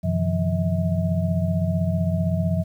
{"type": "tone cluster", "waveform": "sine", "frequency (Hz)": [92.9, 128.7, 159, 174.6, 642], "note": ["F#2", "C3", "D#3", "F3", "E5"], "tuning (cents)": [7, -28, 38, 0, -46], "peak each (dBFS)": [-24, -32, -27, -23, -30], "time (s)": [0.03, 2.64], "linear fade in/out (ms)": 20, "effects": ["9-bit"]}